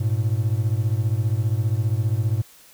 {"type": "beating tone pair", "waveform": "triangle", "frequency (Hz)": [103.83, 118.83], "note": ["G#2", "A#2"], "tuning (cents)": [0, 34], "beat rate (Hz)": 15, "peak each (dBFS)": [-19, -21], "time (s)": [0, 2.42], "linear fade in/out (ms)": 10, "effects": ["white hiss -50 dBFS RMS until 2.73 s"]}